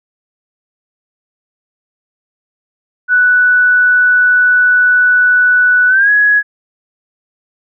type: tone with pitch glide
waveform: sine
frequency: 1483 to 1674.3 Hz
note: F#6 to G#6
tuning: +4 to +14 cents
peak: -6 dBFS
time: 3.08-6.43 s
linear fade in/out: 50 ms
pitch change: +210 cents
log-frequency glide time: 5.88-6.1 s
effects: none